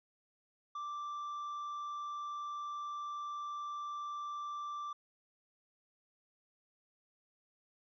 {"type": "tone", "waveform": "triangle", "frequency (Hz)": 1174.7, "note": "D6", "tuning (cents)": 0, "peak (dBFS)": -37, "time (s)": [0.75, 4.93], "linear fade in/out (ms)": 5, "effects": ["resampled to 16000 Hz"]}